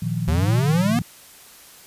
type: chord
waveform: sine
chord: Bb suspended fourth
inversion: none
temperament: equal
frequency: 116.54 / 155.56 / 174.61 Hz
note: Bb2 / Eb3 / F3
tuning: 0 / 0 / 0 cents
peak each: -26 dBFS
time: 0.02-1.02 s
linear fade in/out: 5 ms
type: exponential sweep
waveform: square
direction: up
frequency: 75 to 246.9 Hz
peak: -19 dBFS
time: 0.28-0.99 s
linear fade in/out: 0 ms
effects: white hiss -46 dBFS RMS until 1.86 s + resampled to 32000 Hz